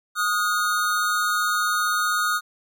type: tone pair together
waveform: square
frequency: 1244.5 / 1439.9 Hz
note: D#6 / F#6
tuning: 0 / -48 cents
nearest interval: minor third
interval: 252 cents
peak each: -24 dBFS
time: 0.15-2.41 s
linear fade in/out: 50 ms
effects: none